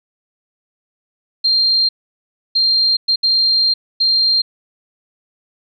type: tone bursts at uneven times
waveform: sine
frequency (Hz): 4186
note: C8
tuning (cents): 0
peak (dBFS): -11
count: 5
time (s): 1.44-1.89 / 2.55-2.97 / 3.08-3.16 / 3.23-3.74 / 4-4.42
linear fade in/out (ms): 10
effects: none